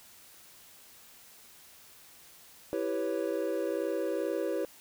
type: chord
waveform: triangle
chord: C# half-diminished seventh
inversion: first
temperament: equal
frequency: 329.6 / 392 / 493.9 / 554.4 Hz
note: E4 / G4 / B4 / C#5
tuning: 0 / 0 / 0 / 0 cents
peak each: -33 dBFS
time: 2.73-4.65 s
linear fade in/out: 0 ms
effects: white hiss -55 dBFS RMS until 4.8 s